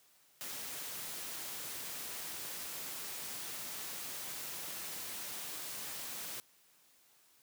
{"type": "noise", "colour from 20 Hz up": "white", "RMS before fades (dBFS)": -43, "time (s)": [0.41, 6.4], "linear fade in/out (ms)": 0, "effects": ["white hiss -67 dBFS RMS until 7.42 s", "high-pass 100 Hz 12 dB/octave"]}